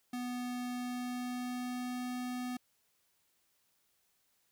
square tone with pitch glide, 246.9 to 248.9 Hz, B3 to B3, 0 to +14 cents, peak -37 dBFS, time 0.13-2.57 s, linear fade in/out 5 ms, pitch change +14 cents, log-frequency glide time 0.7-2.17 s, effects white hiss -75 dBFS RMS until 4.51 s

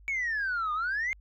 sine exponential two-way sweep, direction down then up, 2263 to 1200 to 2154 Hz, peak -26 dBFS, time 0.08-1.13 s, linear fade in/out 0 ms, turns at 0.73 s, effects tanh soft clip ceiling -25 dBFS + added 50 Hz sine -51 dBFS peak until 1.2 s

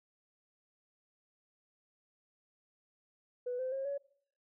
sine tone with pitch steps, 493.9 / 515.8 / 538.6 / 562.4 Hz, B4 / C5 / C#5 / C#5, 0 / -25 / -50 / +25 cents, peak -33 dBFS, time 3.46-3.98 s, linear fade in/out 10 ms, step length 130 ms, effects noise-tail reverb RT60 0.6 s tail -22 dB re dry + tanh soft clip ceiling -29 dBFS

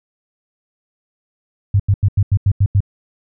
sine tone bursts, 99.3 Hz, G2, 23 cents sharp, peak -9 dBFS, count 8, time 1.74-2.805 s, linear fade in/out 5 ms, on 57 ms, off 87 ms, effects none

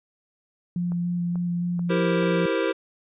sine tone with vibrato, 174.61 Hz, F3, in tune, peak -23 dBFS, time 0.76-2.46 s, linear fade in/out 2 ms, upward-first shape square, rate 3.5 Hz, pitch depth 9 cents each way
click train, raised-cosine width 1 ms, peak -28 dBFS, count 4, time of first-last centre 0.92-2.23 s, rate 2.29 Hz
square chord, C dominant seventh, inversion first, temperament equal, 329.6 / 392 / 466.2 / 523.3 Hz, E4 / G4 / Bb4 / C5, 0 / 0 / 0 / 0 cents, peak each -28 dBFS, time 1.89-2.73 s, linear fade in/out 20 ms
effects resampled to 8000 Hz

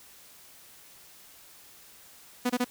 sawtooth tone bursts, 246.9 Hz, B3, in tune, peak -20 dBFS, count 3, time 2.45-2.646 s, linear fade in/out 10 ms, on 48 ms, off 26 ms, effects white hiss -53 dBFS RMS until 2.7 s

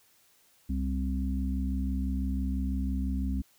harmonic tone, 66 Hz, C2, 16 cents sharp, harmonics 1 / 3 / 4, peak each -29 / -34 / -35 dBFS, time 0.69-3.42 s, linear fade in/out 10 ms, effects white hiss -64 dBFS RMS until 3.58 s

